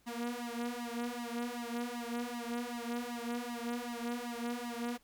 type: tone with flanger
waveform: sawtooth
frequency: 238.7 Hz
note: A#3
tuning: 41 cents sharp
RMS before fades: -39 dBFS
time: 0.06-4.98 s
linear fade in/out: 20 ms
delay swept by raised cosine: 1 to 4.3 ms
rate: 2.6 Hz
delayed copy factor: +1
effects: pink hiss -69 dBFS RMS until 5.03 s